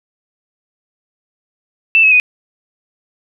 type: tone with pitch steps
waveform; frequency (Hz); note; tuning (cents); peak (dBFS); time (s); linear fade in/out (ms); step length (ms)
sine; 2659 / 2573 / 2490; E7 / E7 / D#7; +14 / -43 / +1; -6; 1.95-2.199; 0; 83
effects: none